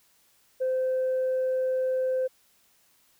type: tone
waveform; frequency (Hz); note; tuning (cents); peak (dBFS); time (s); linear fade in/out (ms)
sine; 517; C5; -21; -22; 0.6-2.28; 20
effects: tanh soft clip ceiling -21 dBFS + white hiss -64 dBFS RMS until 3.19 s